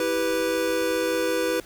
square chord, E minor, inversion none, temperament equal with one note detuned, 326.8 / 392 / 493.9 Hz, E4 / G4 / B4, -15 / 0 / 0 cents, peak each -29 / -30 / -25 dBFS, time 0-1.6 s, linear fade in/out 2 ms, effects pink hiss -48 dBFS RMS until 1.65 s

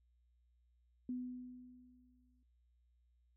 sine tone with exponential decay, 250 Hz, B3, 21 cents sharp, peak -37 dBFS, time 1.09-2.43 s, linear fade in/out 2 ms, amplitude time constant 290 ms, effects noise-tail reverb RT60 0.4 s tail -25 dB re dry + added 60 Hz sine -70 dBFS peak until 3.36 s

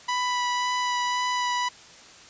sawtooth tone with vibrato, 987.8 Hz, B5, in tune, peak -20 dBFS, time 0.08-1.69 s, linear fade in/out 10 ms, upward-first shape sine, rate 1.9 Hz, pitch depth 10 cents each way, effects white hiss -48 dBFS RMS until 2.29 s + resampled to 16000 Hz

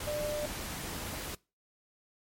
sine tone in noise, 597 Hz, D5, 28 cents sharp, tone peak -32 dBFS, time 0.07-0.46 s, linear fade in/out 5 ms, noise pink, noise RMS -39 dBFS, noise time 0-1.35 s, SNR +4 dB, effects noise-tail reverb RT60 0.3 s tail -23 dB re dry + MP3 64 kbps

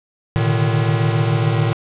square tone cluster, 113.2 / 128.4 / 147.2 / 154.4 Hz, A2 / C3 / D3 / D#3, +50 / -32 / +4 / -13 cents, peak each -18 / -26 / -24 / -21 dBFS, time 0.36-1.73 s, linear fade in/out 0 ms, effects resampled to 8000 Hz + 7-bit

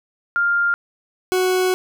sine / 40% pulse tone pair in turn, 1400 / 369.6 Hz, F6 / F#4, +4 / -2 cents, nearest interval octave + major seventh, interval 2306 cents, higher first, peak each -15 / -15 dBFS, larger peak neither, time 0.36-0.74 / 1.32-1.74 s, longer second, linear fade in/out 0 ms, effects none

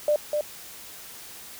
sine tone with echo, 596 Hz, D5, 25 cents sharp, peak -18 dBFS, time 0.08-0.16 s, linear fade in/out 2 ms, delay 250 ms, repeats 1, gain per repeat -4 dB, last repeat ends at 0.41 s, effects white hiss -43 dBFS RMS until 1.59 s

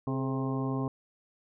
harmonic tone with a mistuned harmonic, 132.4 Hz, C3, 21 cents sharp, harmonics 1 / 2 / 3 / 4 / 5 / 6 / 7 / 8, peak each -32 / -32 / -38 / -44 / -44 / -44 / -47 / -41 dBFS, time 0.07-0.88 s, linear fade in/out 2 ms, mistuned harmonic 3, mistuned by +67 cents, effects none

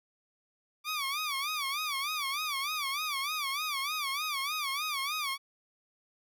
15% pulse tone with vibrato, 1163 Hz, D6, 17 cents flat, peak -25 dBFS, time 0.84-5.38 s, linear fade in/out 50 ms, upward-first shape sine, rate 3.3 Hz, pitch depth 140 cents each way, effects none

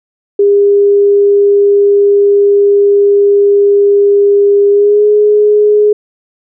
sine tone with pitch glide, 404.2 to 418.7 Hz, G#4 to G#4, -47 to +14 cents, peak -4 dBFS, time 0.39-5.93 s, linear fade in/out 5 ms, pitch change +61 cents, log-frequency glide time 4.7-5.05 s, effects none

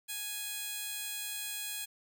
15% pulse tone with high-pass filter, 830.6 Hz, G#5, in tune, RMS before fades -39 dBFS, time 0.08-1.86 s, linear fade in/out 20 ms, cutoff 4300 Hz, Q 0.5, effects none

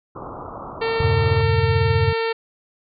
white low-pass noise, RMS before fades -34 dBFS, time 0.15-1.42 s, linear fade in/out 10 ms, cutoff 1300 Hz, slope 96 dB/octave
harmonic tone, 453.7 Hz, A#4, 47 cents flat, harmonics 1 / 2 / 3 / 4 / 5 / 6 / 7 / 8 / 9 / 10, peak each -21 / -28 / -32 / -31 / -33 / -34 / -39 / -40 / -39 / -39 dBFS, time 0.81-2.33 s, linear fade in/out 10 ms
sine chord, E diminished seventh, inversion none, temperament equal, 82.41 / 98 / 116.54 / 138.59 Hz, E2 / G2 / Bb2 / Db3, 0 / 0 / 0 / 0 cents, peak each -24 / -20 / -23 / -23 dBFS, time 1-2.13 s, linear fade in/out 5 ms
effects none

